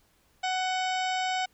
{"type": "harmonic tone with a mistuned harmonic", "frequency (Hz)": 744, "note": "F#5", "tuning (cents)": 9, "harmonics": [1, 2, 3, 4, 5, 6, 7, 8, 10], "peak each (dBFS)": [-28, -36, -36, -37, -41, -47, -43, -47, -45], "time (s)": [0.43, 1.46], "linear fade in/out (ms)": 10, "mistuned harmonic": 4, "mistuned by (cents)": 19, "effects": ["pink hiss -66 dBFS RMS until 1.53 s"]}